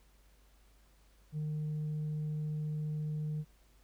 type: tone with tanh clipping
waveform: sine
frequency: 152.4 Hz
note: D#3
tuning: 36 cents flat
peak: -34 dBFS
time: 1.32-3.45 s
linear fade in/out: 50 ms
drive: 1 dB
effects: added 50 Hz sine -62 dBFS peak until 3.83 s + pink hiss -69 dBFS RMS until 3.83 s